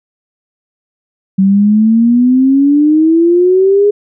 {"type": "exponential sweep", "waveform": "sine", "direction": "up", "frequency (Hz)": [189.8, 416.2], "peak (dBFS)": -5, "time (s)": [1.38, 3.91], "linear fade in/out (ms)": 10, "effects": []}